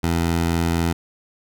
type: tone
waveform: 15% pulse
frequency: 84 Hz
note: E2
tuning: 33 cents sharp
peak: -12 dBFS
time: 0.03-0.93 s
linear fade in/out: 10 ms
effects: none